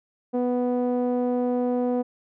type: tone with low-pass filter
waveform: sawtooth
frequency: 247.1 Hz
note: B3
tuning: 1 cent sharp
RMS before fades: -24 dBFS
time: 0.33-2.03 s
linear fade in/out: 20 ms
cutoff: 590 Hz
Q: 2.1
effects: none